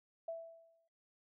sine tone with exponential decay, 661 Hz, E5, 5 cents sharp, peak -37 dBFS, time 0.28-0.88 s, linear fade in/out 5 ms, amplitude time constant 130 ms, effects noise-tail reverb RT60 0.5 s tail -26 dB re dry

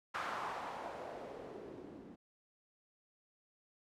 blue noise with low-pass filter sweep, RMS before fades -45 dBFS, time 0.14-2.16 s, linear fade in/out 10 ms, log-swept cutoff 1300 to 270 Hz, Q 2.1, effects none

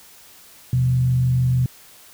sine tone with frequency modulation, 126.6 Hz, B2, 43 cents sharp, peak -15 dBFS, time 0.73-1.66 s, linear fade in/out 2 ms, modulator 46.4 Hz, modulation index 0.34, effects white hiss -47 dBFS RMS until 2.13 s

